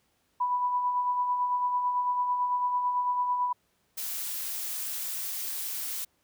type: tone with tremolo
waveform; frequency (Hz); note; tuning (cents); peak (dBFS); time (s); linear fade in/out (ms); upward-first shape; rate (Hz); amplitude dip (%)
sine; 987.8; B5; 0; -23; 0.4-3.53; 10; sine; 9; 40
type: noise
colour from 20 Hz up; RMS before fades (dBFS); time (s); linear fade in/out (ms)
blue; -34; 3.97-6.05; 10
effects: pink hiss -71 dBFS RMS until 6.23 s + high-pass 60 Hz 12 dB/octave